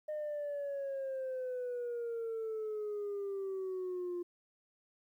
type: exponential sweep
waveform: sine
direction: down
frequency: 612 to 349.2 Hz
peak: -34 dBFS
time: 0.08-4.23 s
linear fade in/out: 10 ms
effects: tanh soft clip ceiling -34 dBFS + 12-bit